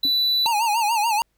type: tone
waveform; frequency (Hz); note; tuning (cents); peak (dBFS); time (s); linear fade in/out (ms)
triangle; 3970; B7; +8; -16; 0.03-0.47; 5
type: tone with exponential decay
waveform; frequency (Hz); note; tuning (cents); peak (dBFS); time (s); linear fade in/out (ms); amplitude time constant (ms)
sine; 277.2; C#4; 0; -26; 0.05-0.13; 0; 17
type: tone with vibrato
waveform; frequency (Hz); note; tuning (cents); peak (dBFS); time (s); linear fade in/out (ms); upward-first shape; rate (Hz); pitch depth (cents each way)
square; 880; A5; 0; -19; 0.46-1.22; 0; sine; 6.9; 120
effects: added 50 Hz sine -70 dBFS peak until 1.37 s + pink hiss -71 dBFS RMS until 1.37 s